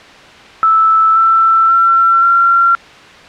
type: tone with pitch steps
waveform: sine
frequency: 1315 / 1333.4 / 1352 / 1370.8 Hz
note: E6 / E6 / E6 / F6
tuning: -5 / +19 / +43 / -33 cents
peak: -6 dBFS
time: 0.63-2.75 s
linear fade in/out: 0 ms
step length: 530 ms
effects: white hiss -36 dBFS RMS until 3.28 s + low-pass 3000 Hz 12 dB/octave

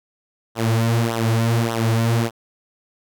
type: tone with flanger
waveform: sawtooth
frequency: 114.7 Hz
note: A#2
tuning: 28 cents flat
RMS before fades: -19 dBFS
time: 0.55-2.31 s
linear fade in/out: 50 ms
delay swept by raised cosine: 0.42 to 6.32 ms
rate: 1.7 Hz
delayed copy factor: -0.8
effects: none

